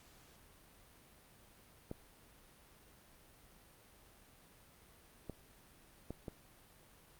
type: clicks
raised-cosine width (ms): 2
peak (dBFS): -29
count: 4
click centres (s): 1.914 / 5.297 / 6.106 / 6.282
effects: pink hiss -63 dBFS RMS until 7.19 s + Opus 48 kbps